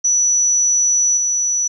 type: tone with level steps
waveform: sine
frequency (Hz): 5920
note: F#8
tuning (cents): 0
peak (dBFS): -12 / -15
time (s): 0.04-1.68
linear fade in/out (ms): 10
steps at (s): 1.17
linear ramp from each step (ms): 2
effects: 9-bit